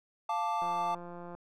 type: chord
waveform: triangle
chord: D minor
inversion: first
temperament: equal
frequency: 698.5 / 880 / 1174.7 Hz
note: F5 / A5 / D6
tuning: 0 / 0 / 0 cents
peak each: -34 / -30 / -33 dBFS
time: 0.29-0.95 s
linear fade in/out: 5 ms
type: click train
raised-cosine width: 1 ms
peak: -32 dBFS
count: 128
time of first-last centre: 0.62-1.35 s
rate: 174 Hz
effects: none